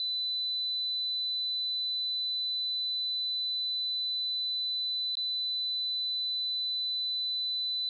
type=tone with dropouts; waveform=sine; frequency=4000 Hz; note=B7; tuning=21 cents sharp; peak=-29 dBFS; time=0-7.89 s; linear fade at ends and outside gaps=1 ms; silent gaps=5.153-5.17 s; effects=none